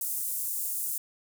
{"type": "high-pass noise", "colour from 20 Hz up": "pink", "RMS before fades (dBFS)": -32, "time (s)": [0.01, 0.98], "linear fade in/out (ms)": 2, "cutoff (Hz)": 8800, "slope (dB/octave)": 24, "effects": []}